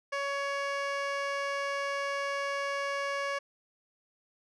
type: tone with low-pass filter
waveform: 15% pulse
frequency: 560 Hz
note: C#5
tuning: 18 cents sharp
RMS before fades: -33 dBFS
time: 0.12-3.39 s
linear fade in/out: 10 ms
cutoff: 4800 Hz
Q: 0.74
effects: none